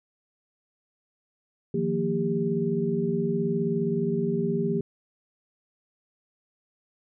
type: tone cluster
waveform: sine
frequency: 156.1 / 175.3 / 230.7 / 399 Hz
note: D#3 / F3 / A#3 / G4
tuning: +6 / +7 / -18 / +31 cents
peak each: -31 / -29 / -29 / -27 dBFS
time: 1.74-4.81 s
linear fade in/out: 5 ms
effects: none